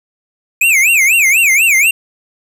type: tone with vibrato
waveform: square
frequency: 2400 Hz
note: D7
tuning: 37 cents sharp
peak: -8 dBFS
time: 0.61-1.91 s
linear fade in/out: 5 ms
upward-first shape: sine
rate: 4.1 Hz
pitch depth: 250 cents each way
effects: none